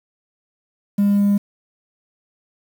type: tone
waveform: triangle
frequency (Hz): 202.3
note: G#3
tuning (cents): -45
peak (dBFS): -10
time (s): 0.98-1.38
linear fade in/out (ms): 10
effects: tanh soft clip ceiling -8 dBFS + 7-bit